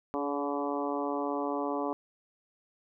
harmonic tone with a mistuned harmonic, 143.4 Hz, D3, 41 cents flat, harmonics 2 / 3 / 4 / 5 / 6 / 7 / 8, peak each -34 / -36 / -37 / -38 / -39 / -39 / -40 dBFS, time 0.14-1.93 s, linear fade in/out 0 ms, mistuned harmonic 3, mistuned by -21 cents, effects none

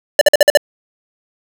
square tone bursts, 587.3 Hz, D5, in tune, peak -4 dBFS, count 6, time 0.19-0.573 s, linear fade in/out 2 ms, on 23 ms, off 49 ms, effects none

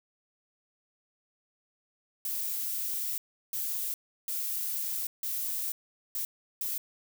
violet noise bursts at uneven times, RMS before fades -33 dBFS, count 6, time 2.25-3.18 / 3.53-3.94 / 4.28-5.07 / 5.23-5.72 / 6.15-6.25 / 6.61-6.78 s, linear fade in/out 2 ms, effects none

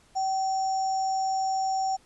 sine tone with sample-and-hold, 766 Hz, G5, 40 cents flat, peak -24 dBFS, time 0.15-1.97 s, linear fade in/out 20 ms, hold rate 6300 Hz, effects pink hiss -60 dBFS RMS until 2.05 s + resampled to 24000 Hz

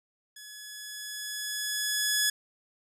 10% pulse tone with level ramp, 1696 Hz, G#6, 36 cents sharp, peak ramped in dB -36 to -14 dBFS, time 0.36-2.3 s, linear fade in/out 5 ms, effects none

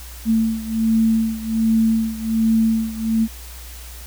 sine beating tone pair, 223 / 224.3 Hz, A3 / A3, +23 / +34 cents, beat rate 1.3 Hz, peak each -17 / -20 dBFS, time 0.25-3.28 s, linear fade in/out 50 ms, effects added 60 Hz sine -35 dBFS peak until 4.06 s + white hiss -40 dBFS RMS until 4.06 s

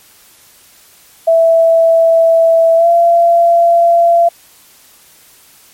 sine tone with pitch glide, 659.3 to 682.2 Hz, E5 to F5, 0 to -41 cents, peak -5 dBFS, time 1.27-4.29 s, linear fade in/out 10 ms, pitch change +59 cents, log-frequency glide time 2.76-2.88 s, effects white hiss -44 dBFS RMS until 5.73 s + MP3 64 kbps

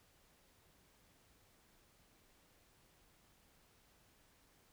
silence, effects pink hiss -70 dBFS RMS until 4.72 s

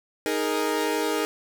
sawtooth chord, D# suspended fourth, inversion none, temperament equal, 311.1 / 415.3 / 466.2 Hz, D#4 / G#4 / A#4, 0 / 0 / 0 cents, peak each -24 dBFS, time 0.26-1.25 s, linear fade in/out 0 ms, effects none

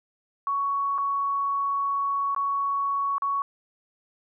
sine tone with dropouts, 1116 Hz, C#6, 11 cents sharp, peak -23 dBFS, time 0.47-3.42 s, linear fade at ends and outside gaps 1 ms, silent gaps 0.98-0.984 / 2.348-2.363 / 3.182-3.221 s, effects none

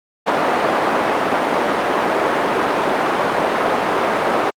white band-pass noise, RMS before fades -17 dBFS, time 0.26-4.51 s, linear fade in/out 20 ms, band 300 to 1000 Hz, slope 12 dB/octave, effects Opus 48 kbps

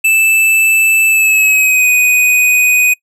square tone with pitch glide, 2637 to 2492 Hz, E7 to D#7, 0 to +2 cents, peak -8 dBFS, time 0.04-2.94 s, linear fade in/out 10 ms, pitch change -98 cents, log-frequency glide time 1.08-1.89 s, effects noise-tail reverb RT60 0.1 s tail -24 dB re dry

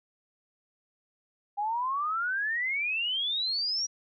sine exponential sweep, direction up, 801 to 5780 Hz, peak -27 dBFS, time 1.57-3.87 s, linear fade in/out 20 ms, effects none

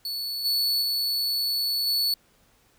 45% pulse tone with level steps, 4435 Hz, C#8, in tune, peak -28 / -21 / -23 / -21 dBFS, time 0.05-2.14 s, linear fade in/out 2 ms, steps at 0.44 / 0.81 / 1.86 s, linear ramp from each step 20 ms, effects pink hiss -62 dBFS RMS until 2.78 s

